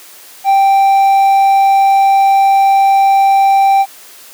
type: tone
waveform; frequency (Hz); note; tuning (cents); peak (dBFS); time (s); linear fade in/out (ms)
triangle; 784; G5; 0; -4; 0.44-3.86; 50
effects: white hiss -37 dBFS RMS until 4.33 s + high-pass 300 Hz 12 dB/octave